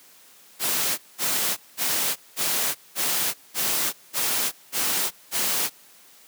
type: noise bursts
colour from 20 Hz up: white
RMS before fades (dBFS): -24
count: 9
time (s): 0.59-5.7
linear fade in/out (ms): 50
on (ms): 390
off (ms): 200
effects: white hiss -52 dBFS RMS until 6.27 s + high-pass 150 Hz 12 dB/octave